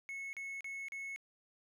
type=tone bursts; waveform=triangle; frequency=2193 Hz; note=C#7; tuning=19 cents flat; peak=-39 dBFS; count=4; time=0.09-1.161 s; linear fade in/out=0 ms; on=240 ms; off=37 ms; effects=none